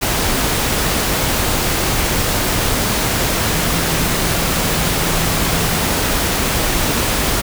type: tone in noise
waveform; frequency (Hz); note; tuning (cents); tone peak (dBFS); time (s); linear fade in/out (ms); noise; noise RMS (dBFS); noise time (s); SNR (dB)
sine; 164.81; E3; 0; -25; 3.54-5.91; 20; pink; -17; 0.01-7.42; -11
effects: none